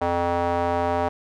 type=tone with band-pass filter; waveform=square; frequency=86.6 Hz; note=F2; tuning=14 cents flat; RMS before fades=-23 dBFS; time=0.01-1.09 s; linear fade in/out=10 ms; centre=750 Hz; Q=2.1; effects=none